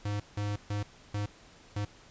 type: tone bursts at uneven times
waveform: square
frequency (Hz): 103.1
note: G#2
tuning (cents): -12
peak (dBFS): -31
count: 5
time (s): 0.05-0.2 / 0.37-0.56 / 0.7-0.83 / 1.14-1.26 / 1.76-1.85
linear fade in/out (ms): 5
effects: pink hiss -56 dBFS RMS until 2.1 s + resampled to 16000 Hz